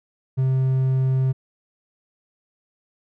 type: tone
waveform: triangle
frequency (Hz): 131.4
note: C3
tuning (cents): +8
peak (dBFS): -15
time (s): 0.37-1.33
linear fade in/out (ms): 20
effects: none